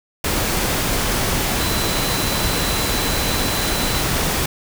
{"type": "tone in noise", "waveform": "sine", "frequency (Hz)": 4011, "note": "B7", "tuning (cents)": 26, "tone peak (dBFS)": -28, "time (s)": [1.6, 4.02], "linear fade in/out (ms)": 5, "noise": "pink", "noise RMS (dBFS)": -20, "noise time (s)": [0.24, 4.46], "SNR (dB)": -11, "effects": []}